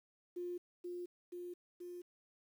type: tone with echo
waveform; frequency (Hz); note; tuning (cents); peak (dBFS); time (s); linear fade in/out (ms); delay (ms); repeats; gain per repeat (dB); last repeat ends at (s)
sine; 353.7; F4; +22; -39; 0.36-0.58; 10; 480; 3; -2; 2.02
effects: 11-bit